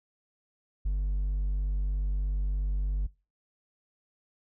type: tone with hard clipping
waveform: sine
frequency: 48.43 Hz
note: G1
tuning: 20 cents flat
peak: -26 dBFS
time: 0.85-3.07 s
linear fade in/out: 10 ms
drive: 2 dB
effects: noise-tail reverb RT60 0.3 s tail -22 dB re dry